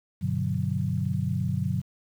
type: chord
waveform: sine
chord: G major seventh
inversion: none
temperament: equal with one note detuned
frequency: 98 / 123.47 / 146.83 / 184.14 Hz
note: G2 / B2 / D3 / F#3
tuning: 0 / 0 / 0 / -8 cents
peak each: -30 dBFS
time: 0.21-1.82 s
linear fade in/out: 20 ms
effects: 9-bit